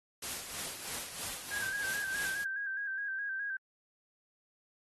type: noise with tremolo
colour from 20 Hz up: white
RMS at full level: -38 dBFS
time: 0.22-2.44 s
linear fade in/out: 5 ms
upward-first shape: sine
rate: 3.1 Hz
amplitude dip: 55%
type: tone with vibrato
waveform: sine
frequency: 1600 Hz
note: G6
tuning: 35 cents sharp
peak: -34 dBFS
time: 1.52-3.57 s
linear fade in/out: 5 ms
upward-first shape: square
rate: 4.8 Hz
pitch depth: 45 cents each way
effects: AAC 32 kbps